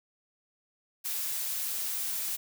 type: noise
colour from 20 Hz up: blue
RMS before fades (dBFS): -33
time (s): 1.04-2.37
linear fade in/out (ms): 20
effects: none